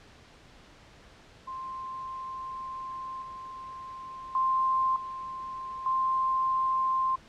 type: tone with level steps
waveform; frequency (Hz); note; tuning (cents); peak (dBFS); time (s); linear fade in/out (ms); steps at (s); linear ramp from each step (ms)
sine; 1049; C6; +4; -35 / -39 / -23 / -35 / -24; 1.47-7.16; 10; 3.22 / 4.35 / 4.96 / 5.86; 2
effects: pink hiss -54 dBFS RMS until 7.28 s + low-pass 5000 Hz 12 dB/octave